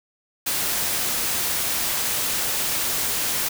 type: noise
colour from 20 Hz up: white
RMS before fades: -24 dBFS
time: 0.46-3.49 s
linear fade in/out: 10 ms
effects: none